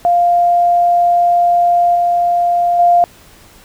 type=tone with level steps; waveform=sine; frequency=698.5 Hz; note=F5; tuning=in tune; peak=-8 / -10 / -6 dBFS; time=0.05-3.04 s; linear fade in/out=0 ms; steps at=1.95 / 2.79 s; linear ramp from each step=5 ms; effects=pink hiss -43 dBFS RMS until 3.64 s